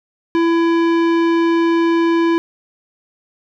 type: tone with tanh clipping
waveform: sine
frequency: 334.3 Hz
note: E4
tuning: 24 cents sharp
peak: -14 dBFS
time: 0.35-2.38 s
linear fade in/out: 0 ms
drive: 17 dB
effects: none